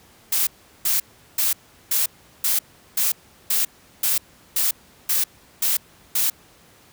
blue noise bursts, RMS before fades -20 dBFS, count 12, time 0.32-6.3 s, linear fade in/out 5 ms, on 150 ms, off 380 ms, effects pink hiss -52 dBFS RMS until 6.92 s + high-pass 60 Hz 12 dB/octave

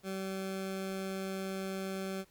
20% pulse tone, 191.6 Hz, G3, 39 cents flat, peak -31 dBFS, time 0.03-2.25 s, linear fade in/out 50 ms, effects pink hiss -66 dBFS RMS until 2.3 s

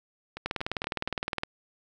two click trains, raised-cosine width 0.3 ms, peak -13 / -21 dBFS, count 20 / 4, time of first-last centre 0.46-1.434 / 0.37-1.079 s, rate 19.5 / 4.23 Hz, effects none

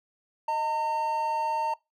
triangle tone pair together, 622.7 / 909 Hz, D#5 / A#5, +1 / -44 cents, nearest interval perfect fifth, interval 655 cents, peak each -33 / -23 dBFS, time 0.48-1.74 s, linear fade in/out 5 ms, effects noise-tail reverb RT60 0.2 s tail -22 dB re dry

